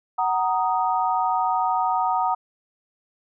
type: chord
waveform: sine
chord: D# minor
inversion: first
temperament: just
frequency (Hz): 746.7 / 933.4 / 1244.5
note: F#5 / A#5 / D#6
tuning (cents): +16 / +2 / 0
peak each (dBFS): -23 / -23 / -26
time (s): 0.18-2.35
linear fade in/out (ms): 10
effects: none